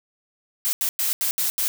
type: noise bursts at uneven times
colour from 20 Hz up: blue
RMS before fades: -23 dBFS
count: 6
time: 0.65-0.73 / 0.81-0.89 / 0.99-1.13 / 1.21-1.31 / 1.38-1.5 / 1.58-1.68 s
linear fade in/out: 0 ms
effects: none